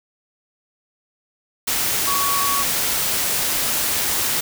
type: tone in noise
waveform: sine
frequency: 1123 Hz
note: C#6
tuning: 22 cents sharp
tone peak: -21 dBFS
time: 2.07-2.63 s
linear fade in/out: 10 ms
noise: white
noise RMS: -21 dBFS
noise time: 1.67-4.41 s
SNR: -3 dB
effects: none